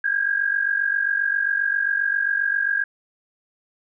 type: tone pair together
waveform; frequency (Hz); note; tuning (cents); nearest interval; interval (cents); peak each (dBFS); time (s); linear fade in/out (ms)
sine; 1590.5 / 1638; G6 / G#6; +25 / -24; minor second; 51; -23 / -21; 0.04-2.84; 5
effects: none